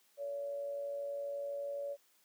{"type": "tone with amplitude modulation", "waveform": "sine", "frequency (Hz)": 567, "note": "C#5", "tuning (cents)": 39, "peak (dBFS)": -35, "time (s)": [0.17, 1.97], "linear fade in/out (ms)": 50, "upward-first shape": "sine", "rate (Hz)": 112, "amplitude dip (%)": 40, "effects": ["white hiss -70 dBFS RMS until 2.24 s", "high-pass 200 Hz 12 dB/octave"]}